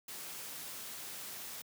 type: noise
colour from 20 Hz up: white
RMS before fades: -45 dBFS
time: 0.08-1.62 s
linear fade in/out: 5 ms
effects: high-pass 100 Hz 12 dB/octave